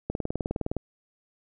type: click train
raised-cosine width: 2 ms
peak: -15 dBFS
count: 14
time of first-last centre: 0.1-0.767 s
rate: 19.5 Hz
effects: none